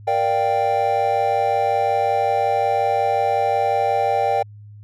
triangle chord, G minor seventh, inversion first, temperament equal, 466.2 / 587.3 / 698.5 / 784 Hz, Bb4 / D5 / F5 / G5, 0 / 0 / 0 / 0 cents, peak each -23 / -21 / -23 / -17 dBFS, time 0.07-4.43 s, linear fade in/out 10 ms, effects added 104 Hz sine -38 dBFS peak until 4.83 s

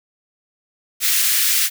white high-pass noise, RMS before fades -17 dBFS, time 1-1.7 s, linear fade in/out 50 ms, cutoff 1600 Hz, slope 24 dB/octave, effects none

